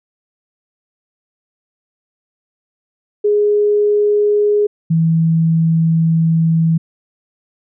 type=tone pair in turn; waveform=sine; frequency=415.3 / 163.25 Hz; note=G#4 / E3; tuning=0 / -17 cents; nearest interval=octave + major third; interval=1617 cents; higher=first; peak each=-10 dBFS; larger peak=neither; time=3.24-4.67 / 4.9-6.78 s; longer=second; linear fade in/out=10 ms; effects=none